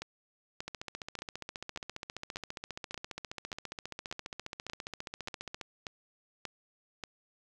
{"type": "two click trains", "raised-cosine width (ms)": 0.2, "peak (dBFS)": [-22, -21], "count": [74, 13], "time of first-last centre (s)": [[0.68, 5.612], [0.02, 7.038]], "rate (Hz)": [14.8, 1.71], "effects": []}